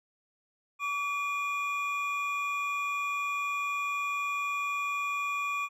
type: tone pair together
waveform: triangle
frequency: 1144 / 2424 Hz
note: D6 / D#7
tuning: -46 / -46 cents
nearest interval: octave + minor second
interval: 1300 cents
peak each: -30 / -31 dBFS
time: 0.79-5.69 s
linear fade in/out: 50 ms
effects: resampled to 32000 Hz